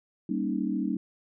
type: chord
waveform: sine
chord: Eb dominant seventh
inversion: first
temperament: equal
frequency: 196 / 233.1 / 277.2 / 311.1 Hz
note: G3 / Bb3 / Db4 / Eb4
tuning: 0 / 0 / 0 / 0 cents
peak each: -31 / -32 / -32 / -32 dBFS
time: 0.29-0.97 s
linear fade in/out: 5 ms
effects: none